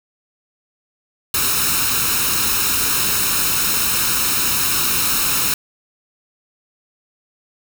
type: noise with comb filter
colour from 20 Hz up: white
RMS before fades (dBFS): -18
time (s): 1.34-5.54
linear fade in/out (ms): 2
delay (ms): 0.75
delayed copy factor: +0.65
effects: none